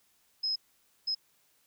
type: tone bursts at uneven times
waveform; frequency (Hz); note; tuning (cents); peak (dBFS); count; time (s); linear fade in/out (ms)
sine; 5120; D#8; +49; -28; 2; 0.43-0.56 / 1.07-1.15; 10
effects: white hiss -69 dBFS RMS until 1.66 s